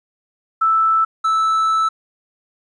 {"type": "tone pair in turn", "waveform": ["sine", "triangle"], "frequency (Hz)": [1318.5, 1313.4], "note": ["E6", "E6"], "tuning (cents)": [0, -7], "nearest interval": "unison", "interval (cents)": 7, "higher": "first", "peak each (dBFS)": -12, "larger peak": "neither", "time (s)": [[0.61, 1.05], [1.24, 1.89]], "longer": "second", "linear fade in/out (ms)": 10, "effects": ["resampled to 22050 Hz", "9-bit"]}